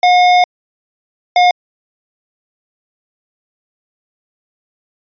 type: tone pair in turn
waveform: square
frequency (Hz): 720 / 717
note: F#5 / F5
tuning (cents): -47 / +45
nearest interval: unison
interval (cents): 8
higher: first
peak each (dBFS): -7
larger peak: neither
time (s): 0.03-0.44 / 1.36-1.51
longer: first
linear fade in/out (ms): 2
effects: resampled to 11025 Hz